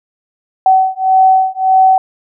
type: beating tone pair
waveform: sine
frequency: 757 / 758.7 Hz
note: F#5 / F#5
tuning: +39 / +43 cents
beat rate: 1.7 Hz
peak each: -10 dBFS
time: 0.66-1.98 s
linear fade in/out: 2 ms
effects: none